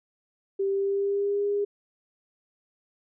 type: tone with pitch glide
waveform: sine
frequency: 392 to 407 Hz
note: G4 to G#4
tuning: 0 to -35 cents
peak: -23 dBFS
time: 0.59-1.65 s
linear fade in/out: 10 ms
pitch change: +65 cents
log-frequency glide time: 0.69-1.46 s
effects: none